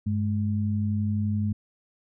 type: tone pair together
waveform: sine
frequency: 99.7 / 211.3 Hz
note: G2 / G#3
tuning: +30 / +30 cents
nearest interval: octave + minor second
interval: 1300 cents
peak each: -25 / -27 dBFS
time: 0.06-1.53 s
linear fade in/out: 10 ms
effects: none